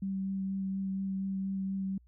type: tone with vibrato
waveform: sine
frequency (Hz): 193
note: G3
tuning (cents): -27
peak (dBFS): -31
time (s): 0.02-1.98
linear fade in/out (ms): 5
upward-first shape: sine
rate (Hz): 4.2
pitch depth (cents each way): 11
effects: added 60 Hz sine -58 dBFS peak until 2.07 s